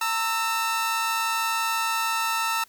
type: tone pair together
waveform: sawtooth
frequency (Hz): 911.5 / 1317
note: A#5 / E6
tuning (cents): -39 / -2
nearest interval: tritone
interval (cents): 637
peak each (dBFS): -23 / -22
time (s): 0.01-2.64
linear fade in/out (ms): 5
effects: white hiss -57 dBFS RMS until 2.68 s